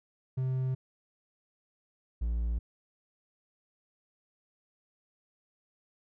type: tone pair in turn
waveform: triangle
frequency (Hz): 129.9 / 57.5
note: C3 / A#1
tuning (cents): -12 / -23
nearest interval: octave + major second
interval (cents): 1411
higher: first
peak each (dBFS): -26 / -26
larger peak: neither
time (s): 0.37-0.75 / 2.21-2.59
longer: neither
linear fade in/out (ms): 10
effects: none